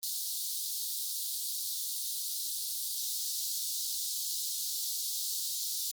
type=high-pass noise; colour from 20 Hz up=pink; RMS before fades=-35 dBFS; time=0.03-5.91 s; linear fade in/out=0 ms; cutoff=3800 Hz; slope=48 dB/octave; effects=Opus 32 kbps